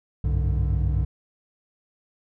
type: tone cluster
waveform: triangle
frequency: 62.9 / 93 / 101.1 / 146.5 Hz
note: B1 / F#2 / G#2 / D3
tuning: +32 / +9 / -46 / -4 cents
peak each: -20 / -27 / -26 / -27 dBFS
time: 0.24-1.05 s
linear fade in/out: 5 ms
effects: none